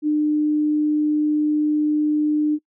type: tone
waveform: sine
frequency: 301.3 Hz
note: D4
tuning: 44 cents sharp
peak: -16 dBFS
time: 0.02-2.59 s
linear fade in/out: 50 ms
effects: noise-tail reverb RT60 0.1 s tail -25 dB re dry